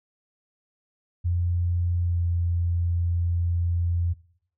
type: tone with pitch glide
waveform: sine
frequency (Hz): 87.31 to 86.16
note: F2 to F2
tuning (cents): 0 to -23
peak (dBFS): -21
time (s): 1.24-4.14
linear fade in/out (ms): 20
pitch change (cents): -23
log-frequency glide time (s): 2.02-2.19
effects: noise-tail reverb RT60 0.6 s tail -20 dB re dry